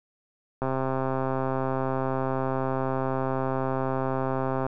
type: click train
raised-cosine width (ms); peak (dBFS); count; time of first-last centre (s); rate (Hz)
1; -14; 535; 0.62-4.665; 132
effects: none